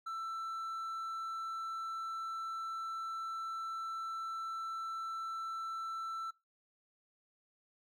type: tone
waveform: triangle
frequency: 1332 Hz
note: E6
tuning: 18 cents sharp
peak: -36 dBFS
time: 0.06-6.31 s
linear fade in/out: 10 ms
effects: noise-tail reverb RT60 0.2 s tail -19 dB re dry